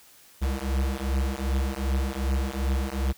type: beating tone pair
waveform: square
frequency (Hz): 65.4 / 68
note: C2 / C#2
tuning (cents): 0 / -33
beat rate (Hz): 2.6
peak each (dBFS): -28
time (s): 0.41-3.13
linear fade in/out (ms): 20
effects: white hiss -54 dBFS RMS until 3.17 s